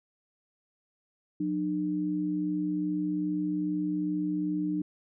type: tone pair together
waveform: sine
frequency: 179.94 / 302.4 Hz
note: F#3 / D#4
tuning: -48 / -49 cents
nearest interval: major sixth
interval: 899 cents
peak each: -33 / -28 dBFS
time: 1.4-4.82 s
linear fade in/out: 5 ms
effects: none